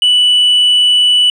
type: tone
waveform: sine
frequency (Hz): 2965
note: F#7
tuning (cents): +3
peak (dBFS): -4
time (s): 0.02-1.3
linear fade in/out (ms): 2
effects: tanh soft clip ceiling -5 dBFS